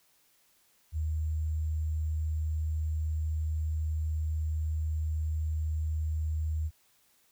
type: tone with sample-and-hold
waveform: sine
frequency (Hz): 78.1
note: D#2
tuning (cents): +7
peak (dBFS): -28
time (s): 0.92-6.71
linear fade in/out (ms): 50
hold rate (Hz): 7350
effects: white hiss -67 dBFS RMS until 7.31 s